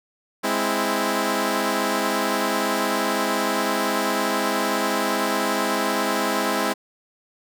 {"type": "chord", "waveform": "10% pulse", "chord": "Ab augmented", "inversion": "none", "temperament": "equal", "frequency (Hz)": [207.7, 261.6, 329.6], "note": ["Ab3", "C4", "E4"], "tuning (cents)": [0, 0, 0], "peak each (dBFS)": -17, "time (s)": [0.43, 6.74], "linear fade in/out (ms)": 20, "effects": []}